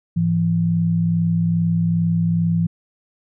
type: tone pair together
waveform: sine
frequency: 105.99 / 168.4 Hz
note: G#2 / E3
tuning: +36 / +37 cents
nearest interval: minor sixth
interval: 801 cents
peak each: -23 / -16 dBFS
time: 0.16-2.67 s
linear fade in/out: 10 ms
effects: none